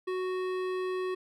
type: tone with hard clipping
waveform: sine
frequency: 370 Hz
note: F#4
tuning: in tune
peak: -32 dBFS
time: 0.07-1.15 s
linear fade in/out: 10 ms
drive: 15 dB
effects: none